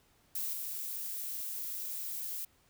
violet noise with level steps, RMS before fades -36 / -39 dBFS, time 0.35-2.45 s, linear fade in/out 5 ms, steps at 0.53 s, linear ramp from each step 2 ms, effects pink hiss -68 dBFS RMS until 2.69 s

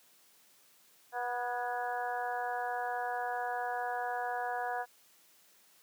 harmonic tone with a mistuned harmonic, 244.5 Hz, B3, 17 cents flat, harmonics 2 / 3 / 4 / 5 / 6 / 7, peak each -42 / -35 / -41 / -49 / -43 / -42 dBFS, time 1.12-4.86 s, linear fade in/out 50 ms, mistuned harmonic 7, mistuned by -35 cents, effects white hiss -64 dBFS RMS until 5.82 s + high-pass 150 Hz 12 dB/octave

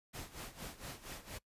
pink noise with tremolo, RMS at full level -45 dBFS, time 0.13-1.39 s, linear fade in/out 20 ms, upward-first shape sine, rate 4.3 Hz, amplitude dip 80%, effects noise-tail reverb RT60 0.1 s tail -22 dB re dry + resampled to 32000 Hz

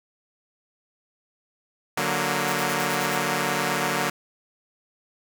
5% pulse chord, D augmented, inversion none, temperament equal, 146.83 / 185 / 233.1 Hz, D3 / F#3 / A#3, 0 / 0 / 0 cents, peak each -16 dBFS, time 1.97-4.1 s, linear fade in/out 5 ms
white noise bursts, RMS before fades -36 dBFS, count 7, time 2.48-3.163 s, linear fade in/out 0 ms, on 47 ms, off 59 ms
effects none

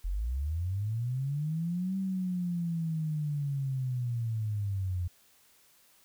sine linear two-way sweep, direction up then down, 41.01 to 193.3 to 86.5 Hz, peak -29 dBFS, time 0.04-5.08 s, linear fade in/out 10 ms, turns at 1.97 s, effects white hiss -63 dBFS RMS until 6.04 s

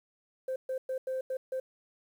sine tone bursts at uneven times, 521 Hz, C5, 7 cents flat, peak -29 dBFS, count 6, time 0.48-0.56 / 0.69-0.78 / 0.89-0.98 / 1.07-1.21 / 1.3-1.37 / 1.52-1.6 s, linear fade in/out 5 ms, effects tanh soft clip ceiling -28 dBFS + 10-bit

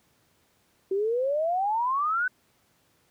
sine exponential sweep, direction up, 375.8 to 1528 Hz, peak -23 dBFS, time 0.91-2.28 s, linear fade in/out 5 ms, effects pink hiss -66 dBFS RMS until 3.1 s + high-pass 80 Hz 12 dB/octave

